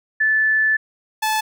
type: tone pair in turn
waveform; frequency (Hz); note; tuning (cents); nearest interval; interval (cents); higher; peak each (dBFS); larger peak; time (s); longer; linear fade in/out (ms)
sine / sawtooth; 1746 / 868; A6 / A5; -14 / -24; octave; 1210; first; -14 / -14; neither; 0.2-0.77 / 1.22-1.41; first; 10
effects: none